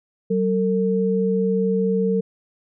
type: tone pair together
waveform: sine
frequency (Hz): 189.8 / 452.3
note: F#3 / A4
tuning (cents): +44 / +48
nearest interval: octave + minor third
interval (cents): 1504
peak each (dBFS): -20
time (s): 0.3-2.21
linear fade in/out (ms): 10
effects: none